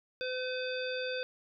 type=harmonic tone with a mistuned harmonic; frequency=509 Hz; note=C5; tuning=48 cents flat; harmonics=1 / 3 / 5 / 7 / 9; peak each=-35 / -40 / -42 / -43 / -45 dBFS; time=0.21-1.23 s; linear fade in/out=0 ms; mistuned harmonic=9; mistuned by=+28 cents; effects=none